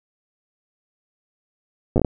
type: slowing click train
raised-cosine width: 2 ms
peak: -5 dBFS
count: 6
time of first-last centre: 1.96-2.048 s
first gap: 8 ms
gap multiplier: 1.4
effects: none